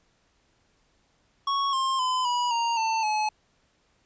square tone with pitch steps, 1108.7 / 1061.7 / 1016.7 / 973.6 / 932.3 / 892.8 / 854.9 Hz, C#6 / C6 / B5 / B5 / A#5 / A5 / G#5, 0 / +25 / +50 / -25 / 0 / +25 / +50 cents, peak -24 dBFS, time 1.47-3.29 s, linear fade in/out 5 ms, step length 260 ms, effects pink hiss -67 dBFS RMS until 4.05 s + resampled to 16000 Hz

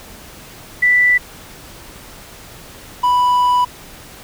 sine / triangle tone pair in turn, 1975.5 / 987.8 Hz, B6 / B5, 0 / 0 cents, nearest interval octave, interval 1200 cents, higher first, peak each -9 dBFS, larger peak neither, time 0.82-1.18 / 3.03-3.65 s, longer second, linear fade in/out 10 ms, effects pink hiss -38 dBFS RMS until 4.23 s

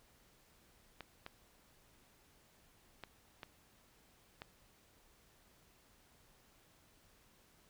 clicks, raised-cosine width 0.3 ms, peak -30 dBFS, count 5, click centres 1.007 / 1.264 / 3.037 / 3.432 / 4.419 s, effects pink hiss -68 dBFS RMS until 7.69 s

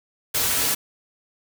white noise with comb filter, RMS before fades -22 dBFS, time 0.34-0.75 s, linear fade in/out 10 ms, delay 5.6 ms, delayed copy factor -0.55, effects none

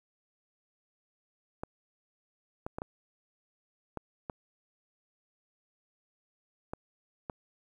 clicks, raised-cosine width 1 ms, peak -22 dBFS, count 8, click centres 1.635 / 2.665 / 2.785 / 2.819 / 3.973 / 4.298 / 6.735 / 7.298 s, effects 10-bit

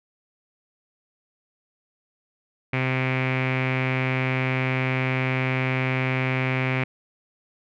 sawtooth tone with low-pass filter, 130 Hz, C3, 11 cents flat, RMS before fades -24 dBFS, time 2.73-6.84 s, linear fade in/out 5 ms, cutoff 2300 Hz, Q 6.1, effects none

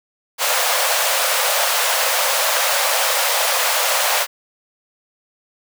pink high-pass noise, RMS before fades -18 dBFS, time 0.38-4.27 s, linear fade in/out 50 ms, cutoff 500 Hz, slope 96 dB/octave, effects none

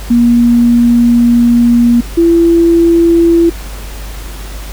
sine tone pair in turn, 237.7 / 336.8 Hz, A#3 / E4, +34 / +37 cents, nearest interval tritone, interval 603 cents, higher second, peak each -4 dBFS, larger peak neither, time 0.1-2.01 / 2.17-3.5 s, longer first, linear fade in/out 10 ms, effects added 50 Hz sine -22 dBFS peak until 4.72 s + pink hiss -30 dBFS RMS until 4.72 s

